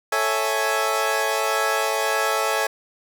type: chord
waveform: 20% pulse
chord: A major seventh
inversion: none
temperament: equal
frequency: 440 / 554.4 / 659.3 / 830.6 Hz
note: A4 / C#5 / E5 / G#5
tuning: 0 / 0 / 0 / 0 cents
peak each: -21 dBFS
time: 0.12-2.67 s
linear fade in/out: 5 ms
effects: none